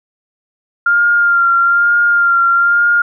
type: tone with vibrato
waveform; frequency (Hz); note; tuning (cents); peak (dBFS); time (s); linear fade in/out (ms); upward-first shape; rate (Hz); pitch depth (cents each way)
sine; 1396.9; F6; 0; -8; 0.86-3.02; 5; sine; 1.1; 24
effects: none